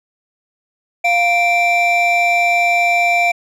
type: tone pair together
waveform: triangle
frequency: 699 / 2348 Hz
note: F5 / D7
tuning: +1 / -1 cents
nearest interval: octave + major sixth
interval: 2098 cents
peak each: -11 dBFS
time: 1.04-3.32 s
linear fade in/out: 10 ms
effects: tanh soft clip ceiling -7 dBFS + resampled to 32000 Hz